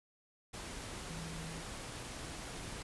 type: tone in noise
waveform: sine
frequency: 162.7 Hz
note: E3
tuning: 22 cents flat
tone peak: -45 dBFS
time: 1.09-1.62 s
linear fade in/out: 10 ms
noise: pink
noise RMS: -45 dBFS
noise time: 0.53-2.83 s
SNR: -3 dB
effects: resampled to 24000 Hz